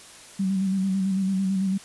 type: tone with vibrato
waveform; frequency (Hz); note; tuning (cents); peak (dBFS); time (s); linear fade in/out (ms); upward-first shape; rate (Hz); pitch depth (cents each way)
sine; 191.5; G3; -40; -21; 0.39-1.78; 10; square; 9; 32
effects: white hiss -46 dBFS RMS until 1.84 s + resampled to 24000 Hz